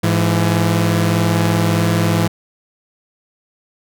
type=tone pair together; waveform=sawtooth; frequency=104.93 / 168.1 Hz; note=G#2 / E3; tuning=+18 / +34 cents; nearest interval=minor sixth; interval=816 cents; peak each=-12 dBFS; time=0.03-2.28 s; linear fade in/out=10 ms; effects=none